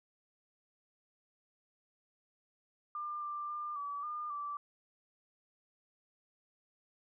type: tone with pitch steps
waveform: sine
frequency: 1197 / 1185 / 1198 / 1147 / 1208 / 1163 Hz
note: D6 / D6 / D6 / D6 / D6 / D6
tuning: +33 / +15 / +34 / -41 / +48 / -17 cents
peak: -37 dBFS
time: 2.95-4.57 s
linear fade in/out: 2 ms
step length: 270 ms
effects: none